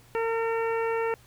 harmonic tone, 455.1 Hz, A#4, 42 cents flat, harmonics 1 / 2 / 3 / 4 / 5 / 6, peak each -26 / -32 / -36 / -38 / -40 / -42 dBFS, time 0.15-1.14 s, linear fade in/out 0 ms, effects added 119 Hz sine -57 dBFS peak until 1.26 s + pink hiss -57 dBFS RMS until 1.26 s

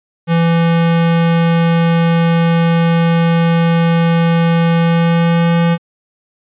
square tone with pitch glide, 167.3 to 168.95 Hz, E3 to E3, +26 to +43 cents, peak -10 dBFS, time 0.27-5.78 s, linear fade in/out 50 ms, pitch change +17 cents, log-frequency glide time 4.78-5.56 s, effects resampled to 8000 Hz

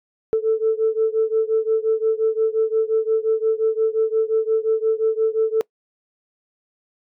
sine beating tone pair, 440 / 445.7 Hz, A4 / A4, 0 / +22 cents, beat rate 5.7 Hz, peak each -18 / -19 dBFS, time 0.33-5.61 s, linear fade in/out 0 ms, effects noise-tail reverb RT60 0.1 s tail -24 dB re dry + tanh soft clip ceiling -10 dBFS

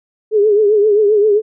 sine tone with vibrato, 418.9 Hz, G#4, 15 cents sharp, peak -8 dBFS, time 0.31-1.42 s, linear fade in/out 50 ms, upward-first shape triangle, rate 7.6 Hz, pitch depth 91 cents each way, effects none

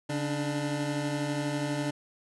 25% pulse tone pair together, 142.4 / 297 Hz, C#3 / D4, +47 / +20 cents, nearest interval octave + minor second, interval 1273 cents, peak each -28 dBFS, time 0.09-1.91 s, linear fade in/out 10 ms, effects resampled to 24000 Hz

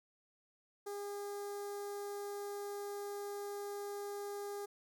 sawtooth tone with notch filter, 406.1 Hz, G#4, 39 cents flat, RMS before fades -43 dBFS, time 0.86-4.66 s, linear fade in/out 10 ms, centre 2700 Hz, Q 0.53, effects none

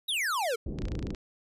square exponential sweep, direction down, 3951 to 431.3 Hz, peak -28 dBFS, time 0.08-0.56 s, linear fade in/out 10 ms
pink low-pass noise, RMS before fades -34 dBFS, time 0.66-1.15 s, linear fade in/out 5 ms, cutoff 400 Hz, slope 24 dB/octave
clicks, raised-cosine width 0.2 ms, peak -26 dBFS, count 11, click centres 0.787 / 0.82 / 0.854 / 0.884 / 0.919 / 0.953 / 0.992 / 1.027 / 1.069 / 1.105 / 1.148 s
effects resampled to 32000 Hz

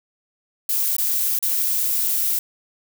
violet noise with dropouts, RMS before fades -21 dBFS, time 0.69-2.39 s, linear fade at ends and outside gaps 2 ms, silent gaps 0.966-0.983 / 1.389-1.426 s, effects none

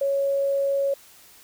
sine tone, 554.4 Hz, C#5, in tune, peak -20 dBFS, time 0.01-0.94 s, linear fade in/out 5 ms, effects white hiss -51 dBFS RMS until 1.43 s

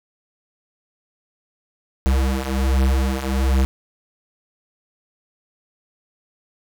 square beating tone pair, 65.3 / 66.6 Hz, C2 / C2, -3 / +31 cents, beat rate 1.3 Hz, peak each -22 / -19 dBFS, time 2.06-3.65 s, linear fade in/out 0 ms, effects none

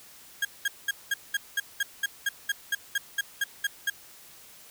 35% pulse tone bursts, 1629 Hz, G#6, 34 cents flat, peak -22 dBFS, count 16, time 0.42-3.9 s, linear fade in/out 5 ms, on 30 ms, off 200 ms, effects white hiss -51 dBFS RMS until 4.7 s

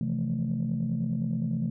sine chord, F major seventh, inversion second, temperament equal, 130.81 / 164.81 / 174.61 / 220 Hz, C3 / E3 / F3 / A3, 0 / 0 / 0 / 0 cents, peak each -31 / -31 / -33 / -29 dBFS, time 0.01-1.7 s, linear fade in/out 2 ms, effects tanh soft clip ceiling -20 dBFS

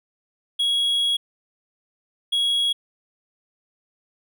triangle tone bursts at uneven times, 3322 Hz, G#7, in tune, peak -17 dBFS, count 2, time 0.59-1.17 / 2.32-2.73 s, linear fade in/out 10 ms, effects none

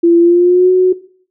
sine tone with pitch glide, 340 to 368.6 Hz, F4 to F#4, -46 to -7 cents, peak -5 dBFS, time 0.03-0.93 s, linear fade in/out 10 ms, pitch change +139 cents, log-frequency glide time 0.19-0.7 s, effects noise-tail reverb RT60 0.5 s tail -17 dB re dry

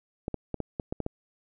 clicks, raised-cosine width 2 ms, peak -17 dBFS, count 8, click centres 0.281 / 0.343 / 0.543 / 0.603 / 0.798 / 0.925 / 1.003 / 1.064 s, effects none

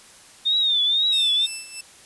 sine tone with vibrato, 3641 Hz, A#7, 41 cents flat, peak -17 dBFS, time 0.45-1.47 s, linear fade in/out 20 ms, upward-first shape triangle, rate 2 Hz, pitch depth 120 cents each way
10% pulse tone with tremolo, 2648 Hz, E7, 7 cents sharp, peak -20 dBFS, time 1.12-1.81 s, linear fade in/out 5 ms, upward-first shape sine, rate 3.1 Hz, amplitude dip 70%
effects white hiss -48 dBFS RMS until 2.05 s + resampled to 24000 Hz

